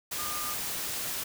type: tone in noise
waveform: sine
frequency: 1211 Hz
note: D#6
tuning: 47 cents flat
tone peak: -37 dBFS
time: 0.18-0.54 s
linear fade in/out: 10 ms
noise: white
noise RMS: -34 dBFS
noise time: 0.11-1.24 s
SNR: -6 dB
effects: none